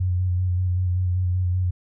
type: tone with vibrato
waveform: sine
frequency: 90.7 Hz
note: F#2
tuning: 34 cents flat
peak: -19 dBFS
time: 0-1.71 s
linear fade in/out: 10 ms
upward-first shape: square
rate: 5.2 Hz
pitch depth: 24 cents each way
effects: none